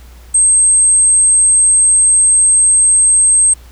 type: tone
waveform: sine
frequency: 8372 Hz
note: C9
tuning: in tune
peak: -6 dBFS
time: 0.34-3.54 s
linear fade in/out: 10 ms
effects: added 60 Hz sine -35 dBFS peak until 3.71 s + pink hiss -45 dBFS RMS until 3.71 s